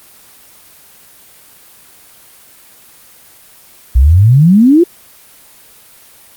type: exponential sweep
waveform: sine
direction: up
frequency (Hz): 58.27 to 363.7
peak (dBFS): -3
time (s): 3.95-4.84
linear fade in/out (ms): 10
effects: white hiss -41 dBFS RMS until 6.36 s + Opus 24 kbps